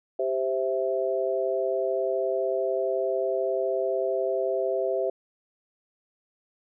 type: chord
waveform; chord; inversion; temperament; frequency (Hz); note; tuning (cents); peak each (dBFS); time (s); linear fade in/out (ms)
sine; C major; second; equal; 392 / 523.3 / 659.3; G4 / C5 / E5; 0 / 0 / 0; -28; 0.19-5.1; 5
effects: none